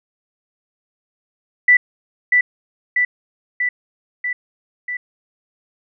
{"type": "tone with echo", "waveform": "sine", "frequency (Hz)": 1975.5, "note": "B6", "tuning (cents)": 0, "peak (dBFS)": -7, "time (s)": [1.68, 1.77], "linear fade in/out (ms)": 5, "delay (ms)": 640, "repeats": 5, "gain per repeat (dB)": -3, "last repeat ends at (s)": 4.97, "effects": []}